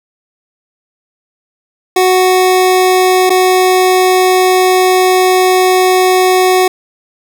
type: tone with dropouts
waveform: 25% pulse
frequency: 370 Hz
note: F#4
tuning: in tune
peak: -3 dBFS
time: 1.96-6.68 s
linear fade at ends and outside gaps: 5 ms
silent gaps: 3.296-3.302 s
effects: none